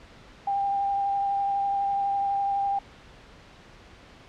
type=tone with vibrato; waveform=sine; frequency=796 Hz; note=G5; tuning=26 cents sharp; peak=-23 dBFS; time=0.47-2.79 s; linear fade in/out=5 ms; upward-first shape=sine; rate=12 Hz; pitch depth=12 cents each way; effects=pink hiss -50 dBFS RMS until 4.28 s + low-pass 4000 Hz 12 dB/octave